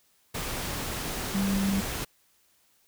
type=tone in noise; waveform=sine; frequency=196 Hz; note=G3; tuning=in tune; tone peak=-24 dBFS; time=1.34-1.81 s; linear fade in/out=10 ms; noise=pink; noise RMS=-33 dBFS; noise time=0.34-2.05 s; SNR=+6 dB; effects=white hiss -66 dBFS RMS until 2.87 s